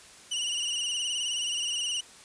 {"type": "tone with vibrato", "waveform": "sawtooth", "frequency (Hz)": 2901, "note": "F#7", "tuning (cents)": -35, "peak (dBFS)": -25, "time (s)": [0.31, 2.01], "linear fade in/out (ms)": 10, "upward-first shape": "sine", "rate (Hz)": 19, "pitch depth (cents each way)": 64, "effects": ["white hiss -51 dBFS RMS until 2.24 s", "resampled to 22050 Hz"]}